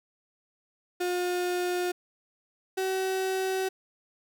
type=tone pair in turn; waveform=35% pulse; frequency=357.6 / 378.9 Hz; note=F4 / F#4; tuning=+41 / +41 cents; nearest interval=minor second; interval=100 cents; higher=second; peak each=-25 dBFS; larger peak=neither; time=1-1.92 / 2.77-3.69 s; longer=neither; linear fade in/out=10 ms; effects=none